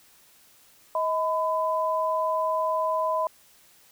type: tone pair together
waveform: sine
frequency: 634.6 / 1006 Hz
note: D#5 / B5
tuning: +34 / +32 cents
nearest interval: minor sixth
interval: 798 cents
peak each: -26 / -25 dBFS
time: 0.95-3.27 s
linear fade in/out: 2 ms
effects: white hiss -57 dBFS RMS until 3.91 s